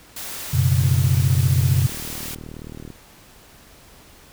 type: noise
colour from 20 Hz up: white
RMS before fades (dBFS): -32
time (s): 0.16-2.35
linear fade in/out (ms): 5
type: chord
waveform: sine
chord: F# suspended fourth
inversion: none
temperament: equal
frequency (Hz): 92.5 / 123.47 / 138.59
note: F#2 / B2 / C#3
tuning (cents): 0 / 0 / 0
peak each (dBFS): -19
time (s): 0.53-1.87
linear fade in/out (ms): 10
type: click train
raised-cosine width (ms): 3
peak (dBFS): -23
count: 82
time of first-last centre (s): 0.81-2.903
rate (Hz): 38.7
effects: pink hiss -48 dBFS RMS until 4.32 s